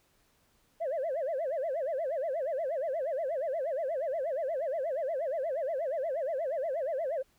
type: tone with vibrato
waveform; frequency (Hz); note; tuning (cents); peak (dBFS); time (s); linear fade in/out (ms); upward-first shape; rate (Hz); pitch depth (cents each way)
sine; 590; D5; +8; -28; 0.8-7.23; 20; sine; 8.4; 250
effects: tanh soft clip ceiling -27 dBFS + pink hiss -69 dBFS RMS until 7.38 s